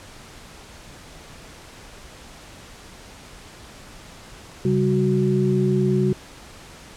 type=tone cluster; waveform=sine; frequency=136.6 / 195.9 / 369.6 Hz; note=C#3 / G3 / F#4; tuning=-25 / -1 / -2 cents; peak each=-21 dBFS; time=4.65-6.13 s; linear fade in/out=2 ms; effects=pink hiss -43 dBFS RMS until 6.96 s + low-pass 9000 Hz 12 dB/octave